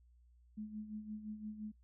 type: tone with tremolo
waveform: sine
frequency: 213.4 Hz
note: G#3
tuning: 47 cents sharp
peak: -40 dBFS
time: 0.57-1.72 s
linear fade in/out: 10 ms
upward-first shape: sine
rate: 5.8 Hz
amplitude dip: 65%
effects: noise-tail reverb RT60 0.1 s tail -22 dB re dry + added 60 Hz sine -63 dBFS peak until 1.83 s